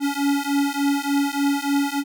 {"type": "beating tone pair", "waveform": "square", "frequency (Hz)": [280.4, 283.8], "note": ["C#4", "C#4"], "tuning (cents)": [20, 41], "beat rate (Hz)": 3.4, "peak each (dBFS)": -23, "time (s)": [0, 2.04], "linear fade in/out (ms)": 50, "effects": []}